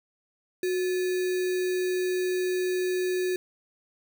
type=tone with sample-and-hold; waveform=sine; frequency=365.9 Hz; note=F#4; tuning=19 cents flat; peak=-24 dBFS; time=0.63-3.36 s; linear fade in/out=2 ms; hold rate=2100 Hz; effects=none